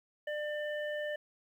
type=harmonic tone; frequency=597 Hz; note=D5; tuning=28 cents sharp; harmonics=1 / 3 / 5; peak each=-35 / -40 / -49 dBFS; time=0.27-1.16 s; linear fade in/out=5 ms; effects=11-bit